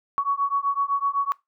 sine beating tone pair, 1116 / 1123.9 Hz, C#6 / C#6, +11 / +24 cents, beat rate 7.9 Hz, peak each -24 dBFS, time 0.18-1.32 s, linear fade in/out 0 ms, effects noise-tail reverb RT60 0.2 s tail -22 dB re dry

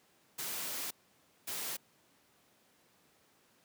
white noise bursts at uneven times, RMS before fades -39 dBFS, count 2, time 0.38-0.91 / 1.47-1.77 s, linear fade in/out 10 ms, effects pink hiss -68 dBFS RMS until 3.64 s + high-pass 150 Hz 12 dB/octave

